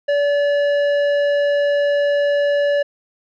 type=tone with tanh clipping; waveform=triangle; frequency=575 Hz; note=D5; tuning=37 cents flat; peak=-16 dBFS; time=0.08-2.83 s; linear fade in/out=10 ms; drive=15 dB; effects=none